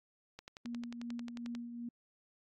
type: click train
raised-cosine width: 0.2 ms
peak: -30 dBFS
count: 14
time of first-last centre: 0.39-1.551 s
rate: 11.2 Hz
type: tone with tremolo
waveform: sine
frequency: 237.3 Hz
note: A#3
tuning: 31 cents sharp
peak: -38 dBFS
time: 0.65-1.89 s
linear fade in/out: 5 ms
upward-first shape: triangle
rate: 2.6 Hz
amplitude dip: 50%
effects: AAC 48 kbps